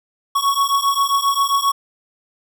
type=beating tone pair; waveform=square; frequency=1108.7 / 1116.2 Hz; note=C#6 / C#6; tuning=0 / +12 cents; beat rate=7.5 Hz; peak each=-19 / -19 dBFS; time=0.35-1.72 s; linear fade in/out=10 ms; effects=none